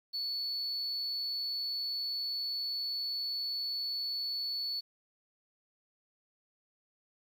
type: tone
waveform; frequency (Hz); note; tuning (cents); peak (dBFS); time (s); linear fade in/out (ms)
sine; 4435; C#8; 0; -31; 0.13-4.81; 20
effects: tanh soft clip ceiling -31 dBFS + 10-bit